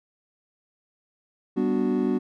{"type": "chord", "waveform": "triangle", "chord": "G major seventh", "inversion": "none", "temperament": "equal", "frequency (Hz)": [196, 246.9, 293.7, 370], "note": ["G3", "B3", "D4", "F#4"], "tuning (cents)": [0, 0, 0, 0], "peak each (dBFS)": [-26, -23, -26, -25], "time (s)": [1.56, 2.19], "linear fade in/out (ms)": 20, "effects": []}